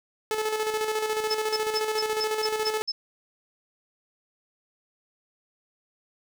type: tone with tremolo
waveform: sawtooth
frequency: 432.9 Hz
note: A4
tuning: 28 cents flat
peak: -20 dBFS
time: 0.31-2.82 s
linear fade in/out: 0 ms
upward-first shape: square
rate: 14 Hz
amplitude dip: 45%
type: tone bursts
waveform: sine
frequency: 5240 Hz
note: E8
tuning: 11 cents flat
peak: -25 dBFS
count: 8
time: 1.3-2.92 s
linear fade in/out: 10 ms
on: 45 ms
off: 180 ms
effects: none